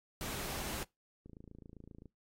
pink noise, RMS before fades -41 dBFS, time 0.21-0.83 s, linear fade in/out 0 ms
click train, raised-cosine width 3 ms, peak -39 dBFS, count 23, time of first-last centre 1.26-2.057 s, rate 27.6 Hz
effects noise-tail reverb RT60 0.2 s tail -23 dB re dry + AAC 48 kbps

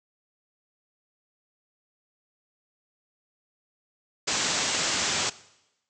white low-pass noise, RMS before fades -27 dBFS, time 4.27-5.3 s, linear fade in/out 10 ms, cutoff 7800 Hz, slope 96 dB/octave, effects noise-tail reverb RT60 0.9 s tail -19 dB re dry + high-pass 100 Hz 12 dB/octave

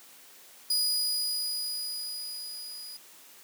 sawtooth tone with level ramp, 4923 Hz, D#8, 19 cents flat, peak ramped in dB -21 to -38 dBFS, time 0.7-2.97 s, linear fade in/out 5 ms, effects white hiss -53 dBFS RMS until 3.43 s + high-pass 200 Hz 12 dB/octave

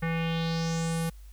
square tone with low-pass filter sweep, 164.81 Hz, E3, in tune, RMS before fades -29 dBFS, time 0.02-1.1 s, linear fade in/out 10 ms, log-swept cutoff 1900 to 12000 Hz, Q 3.3, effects added 50 Hz sine -44 dBFS peak until 1.32 s + white hiss -62 dBFS RMS until 1.32 s

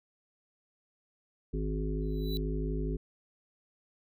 harmonic tone, 52.2 Hz, G#1, 10 cents sharp, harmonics 1 / 3 / 5 / 7 / 8, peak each -32 / -37 / -39 / -40 / -41 dBFS, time 1.53-2.97 s, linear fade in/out 10 ms
square tone with exponential growth, 3951 Hz, B7, in tune, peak -36 dBFS, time 2.02-2.37 s, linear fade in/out 0 ms, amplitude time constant 74 ms
effects none

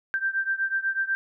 sine beating tone pair, 1568 / 1576.1 Hz, G6 / G6, 0 / +9 cents, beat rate 8.1 Hz, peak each -26 / -28 dBFS, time 0.14-1.15 s, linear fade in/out 0 ms, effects none

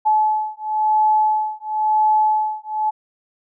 sine beating tone pair, 859 / 859.97 Hz, A5 / A5, -42 / -40 cents, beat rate 0.97 Hz, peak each -18 dBFS, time 0.05-2.91 s, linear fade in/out 20 ms, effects none

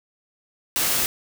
white noise, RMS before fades -22 dBFS, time 0.76-1.06 s, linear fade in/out 0 ms, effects none

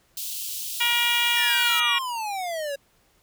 white high-pass noise, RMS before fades -32 dBFS, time 0.17-1.8 s, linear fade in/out 2 ms, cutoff 2800 Hz, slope 48 dB/octave
harmonic tone, 475.6 Hz, A#4, 35 cents sharp, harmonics 2 / 3 / 4 / 5 / 6 / 7 / 8, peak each -30 / -32 / -29 / -25 / -25 / -27 / -34 dBFS, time 0.8-1.99 s, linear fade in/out 10 ms
square exponential sweep, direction down, 1864.7 to 547 Hz, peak -28 dBFS, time 1.36-2.76 s, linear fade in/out 10 ms
effects pink hiss -63 dBFS RMS until 3.22 s

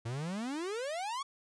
45% pulse exponential sweep, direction up, 110 to 1149 Hz, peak -35 dBFS, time 0.05-1.23 s, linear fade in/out 10 ms, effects resampled to 22050 Hz

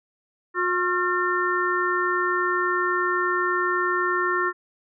harmonic tone with a mistuned harmonic, 360 Hz, F#4, 47 cents flat, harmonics 1 / 3 / 4 / 5, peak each -26 / -26 / -26 / -26 dBFS, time 0.54-4.53 s, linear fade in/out 50 ms, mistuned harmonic 4, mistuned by -84 cents, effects none

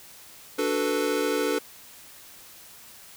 square chord, B minor seventh, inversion first, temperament equal, 293.7 / 370 / 440 / 493.9 Hz, D4 / F#4 / A4 / B4, 0 / 0 / 0 / 0 cents, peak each -30 / -33 / -28 / -30 dBFS, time 0.58-1.59 s, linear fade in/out 10 ms, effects white hiss -48 dBFS RMS until 3.16 s

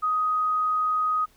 sine tone, 1252 Hz, D#6, 10 cents sharp, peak -21 dBFS, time 0.02-1.26 s, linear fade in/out 20 ms, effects pink hiss -60 dBFS RMS until 1.36 s

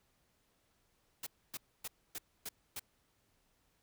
white noise bursts, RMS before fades -42 dBFS, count 6, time 1.23-2.796 s, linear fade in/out 5 ms, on 36 ms, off 270 ms, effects pink hiss -75 dBFS RMS until 3.82 s

